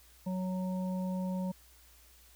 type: harmonic tone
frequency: 185 Hz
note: F#3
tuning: in tune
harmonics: 1 / 3 / 5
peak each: -32 / -42 / -46 dBFS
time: 0.26-1.52 s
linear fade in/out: 10 ms
effects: added 60 Hz sine -61 dBFS peak until 2.35 s + white hiss -61 dBFS RMS until 2.35 s